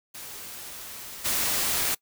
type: noise with level steps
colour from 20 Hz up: white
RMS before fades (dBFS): -40 / -26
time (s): 0.14-1.95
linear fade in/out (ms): 10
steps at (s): 1.24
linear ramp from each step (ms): 20
effects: noise-tail reverb RT60 0.1 s tail -23 dB re dry